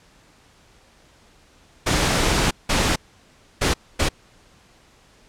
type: noise bursts at uneven times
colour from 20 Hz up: pink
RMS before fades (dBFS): -19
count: 4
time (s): 1.86-2.51 / 2.69-2.96 / 3.61-3.74 / 3.99-4.09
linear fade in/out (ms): 10
effects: pink hiss -54 dBFS RMS until 5.28 s + low-pass 8000 Hz 12 dB/octave